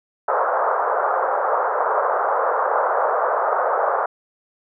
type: band-pass noise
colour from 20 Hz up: pink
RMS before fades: -20 dBFS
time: 0.28-4.06 s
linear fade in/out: 5 ms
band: 480 to 1400 Hz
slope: 48 dB/octave
effects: none